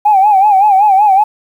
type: tone with vibrato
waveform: sine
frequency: 804 Hz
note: G5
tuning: 44 cents sharp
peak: -4 dBFS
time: 0.05-1.24 s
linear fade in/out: 10 ms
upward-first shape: sine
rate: 5.3 Hz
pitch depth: 110 cents each way
effects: tanh soft clip ceiling 0 dBFS + 7-bit